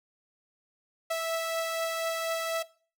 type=beating tone pair; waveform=sawtooth; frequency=656 / 660.1 Hz; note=E5 / E5; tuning=-9 / +2 cents; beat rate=4.1 Hz; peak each=-25 / -34 dBFS; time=1.1-2.63 s; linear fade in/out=10 ms; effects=noise-tail reverb RT60 0.4 s tail -19 dB re dry